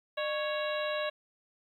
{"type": "harmonic tone with a mistuned harmonic", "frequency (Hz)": 554.4, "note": "C#5", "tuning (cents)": 0, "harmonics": [1, 2, 3, 4, 5, 6, 7], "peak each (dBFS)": [-32, -39, -39, -45, -41, -47, -42], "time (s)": [0.17, 1.1], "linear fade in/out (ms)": 10, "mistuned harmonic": 1, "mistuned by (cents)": 150, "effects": ["11-bit"]}